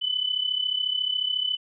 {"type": "tone with amplitude modulation", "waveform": "sine", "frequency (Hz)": 3000, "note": "F#7", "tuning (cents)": 23, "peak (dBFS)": -20, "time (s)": [0.01, 1.57], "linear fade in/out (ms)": 20, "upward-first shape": "sine", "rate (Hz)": 34.1, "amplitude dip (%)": 75, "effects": []}